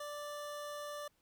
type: tone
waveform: 25% pulse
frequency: 587.3 Hz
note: D5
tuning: in tune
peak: -38 dBFS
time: 0-1.08 s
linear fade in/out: 5 ms
effects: pink hiss -75 dBFS RMS until 1.21 s